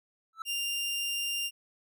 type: tone with exponential growth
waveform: triangle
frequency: 1318.5 Hz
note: E6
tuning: in tune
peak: -29 dBFS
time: 0.33-0.42 s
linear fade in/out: 2 ms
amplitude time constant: 18 ms
type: tone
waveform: sawtooth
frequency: 2794 Hz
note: F7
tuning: in tune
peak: -27 dBFS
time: 0.45-1.51 s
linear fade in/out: 50 ms
effects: none